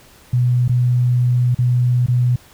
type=tone with dropouts; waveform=sine; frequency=123.47 Hz; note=B2; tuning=in tune; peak=-12 dBFS; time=0.33-2.36 s; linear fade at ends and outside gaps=5 ms; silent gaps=0.68-0.693 / 1.547-1.587 / 2.063-2.083 s; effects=pink hiss -47 dBFS RMS until 2.53 s